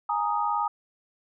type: chord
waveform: sine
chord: Ab suspended second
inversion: none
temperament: equal with one note detuned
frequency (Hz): 830.6 / 929.1 / 1244.5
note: Ab5 / Bb5 / Eb6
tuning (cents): 0 / -6 / 0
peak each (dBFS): -28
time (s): 0.09-0.68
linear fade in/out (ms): 5
effects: none